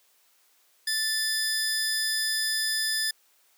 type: tone pair together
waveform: sawtooth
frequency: 1760 / 5004 Hz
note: A6 / D#8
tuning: 0 / +9 cents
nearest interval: octave + tritone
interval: 1809 cents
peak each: -25 dBFS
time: 0.87-3.11 s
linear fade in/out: 5 ms
effects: white hiss -64 dBFS RMS until 3.57 s + high-pass 400 Hz 12 dB/octave